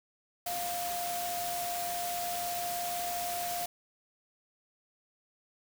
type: tone in noise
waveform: sine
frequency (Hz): 702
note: F5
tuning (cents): +9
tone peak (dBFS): -34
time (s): 0.46-3.66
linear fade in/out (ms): 5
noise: white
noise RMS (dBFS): -38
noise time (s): 0.46-3.66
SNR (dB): +1
effects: none